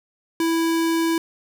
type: tone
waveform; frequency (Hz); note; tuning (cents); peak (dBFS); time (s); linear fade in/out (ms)
square; 329.6; E4; 0; -19; 0.4-1.18; 2
effects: none